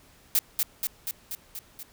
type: noise with echo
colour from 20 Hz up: blue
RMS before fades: -22 dBFS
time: 0.35-0.39 s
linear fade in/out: 0 ms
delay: 240 ms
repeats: 6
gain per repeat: -3 dB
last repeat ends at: 1.83 s
effects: pink hiss -57 dBFS RMS until 1.92 s